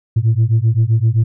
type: beating tone pair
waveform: sine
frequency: 109 / 116.7 Hz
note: A2 / A#2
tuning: -16 / +2 cents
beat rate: 7.7 Hz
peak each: -12 dBFS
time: 0.16-1.24 s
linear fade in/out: 10 ms
effects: tanh soft clip ceiling -7 dBFS